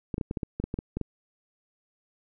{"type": "clicks", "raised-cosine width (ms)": 3, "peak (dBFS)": -17, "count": 12, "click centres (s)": [0.142, 0.181, 0.212, 0.311, 0.372, 0.432, 0.6, 0.64, 0.741, 0.789, 0.97, 1.013], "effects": []}